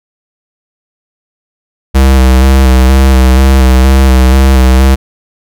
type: tone with vibrato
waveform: square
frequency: 65.41 Hz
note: C2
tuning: in tune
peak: -3 dBFS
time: 1.94-4.96 s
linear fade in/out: 20 ms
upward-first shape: square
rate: 2.1 Hz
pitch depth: 27 cents each way
effects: none